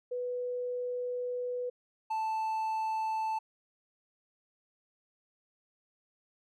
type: tone pair in turn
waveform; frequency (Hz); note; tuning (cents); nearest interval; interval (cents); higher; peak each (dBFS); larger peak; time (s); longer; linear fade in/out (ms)
sine / triangle; 493.9 / 880; B4 / A5; 0 / 0; minor seventh; 1000; second; -32 / -28; second; 0.11-1.7 / 2.1-3.39; first; 10
effects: none